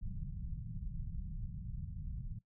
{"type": "low-pass noise", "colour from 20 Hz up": "pink", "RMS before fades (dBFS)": -42, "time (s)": [0.01, 2.39], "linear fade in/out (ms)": 10, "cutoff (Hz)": 180, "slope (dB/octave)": 48, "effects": ["noise-tail reverb RT60 0.1 s tail -17 dB re dry"]}